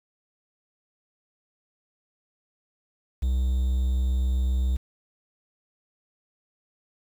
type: tone with quantisation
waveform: triangle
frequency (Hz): 63.7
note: C2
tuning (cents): -46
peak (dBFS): -19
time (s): 3.22-4.77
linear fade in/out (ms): 10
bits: 8
effects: none